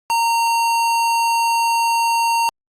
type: tone with sample-and-hold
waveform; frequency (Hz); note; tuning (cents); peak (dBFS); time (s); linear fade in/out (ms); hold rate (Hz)
sine; 925; A#5; -14; -14; 0.1-2.49; 0; 3675
effects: low-pass 11000 Hz 12 dB/octave + Opus 48 kbps